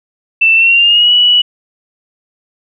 sine tone with pitch glide, 2666 to 2941 Hz, E7 to F#7, +19 to -11 cents, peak -5 dBFS, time 0.41-1.42 s, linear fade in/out 10 ms, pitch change +170 cents, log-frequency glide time 0.55-1.12 s, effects none

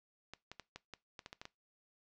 clicks, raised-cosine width 0.2 ms, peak -29 dBFS, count 10, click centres 0.336 / 0.516 / 0.597 / 0.76 / 0.937 / 1.192 / 1.261 / 1.329 / 1.415 / 1.454 s, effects noise-tail reverb RT60 0.2 s tail -20 dB re dry + low-pass 7000 Hz 12 dB/octave

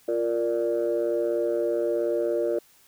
sine chord, Bb major, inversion second, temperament equal, 349.2 / 466.2 / 587.3 Hz, F4 / Bb4 / D5, 0 / 0 / 0 cents, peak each -26 dBFS, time 0.08-2.59 s, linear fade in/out 5 ms, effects tanh soft clip ceiling -16 dBFS + white hiss -58 dBFS RMS until 2.87 s

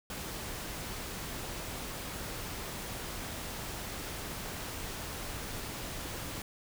pink noise, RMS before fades -40 dBFS, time 0.1-6.42 s, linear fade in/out 2 ms, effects none

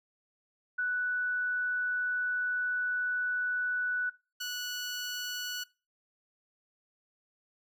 sine / 15% pulse tone pair in turn, 1483 / 1473.6 Hz, F#6 / F#6, +4 / -7 cents, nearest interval unison, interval 11 cents, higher first, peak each -28 / -28 dBFS, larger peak neither, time 0.78-4.1 / 4.4-5.64 s, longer first, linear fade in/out 10 ms, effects noise-tail reverb RT60 0.3 s tail -21 dB re dry

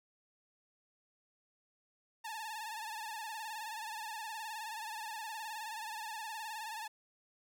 sawtooth tone with vibrato, 880 Hz, A5, in tune, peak -37 dBFS, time 2.24-6.88 s, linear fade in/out 10 ms, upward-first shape sine, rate 19 Hz, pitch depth 81 cents each way, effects none

